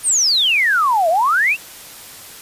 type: exponential two-way sweep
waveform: sine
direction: down then up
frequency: 9400 to 627 to 2840 Hz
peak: -12 dBFS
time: 0.03-1.57 s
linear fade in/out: 50 ms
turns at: 1.09 s
effects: white hiss -37 dBFS RMS until 2.41 s + resampled to 32000 Hz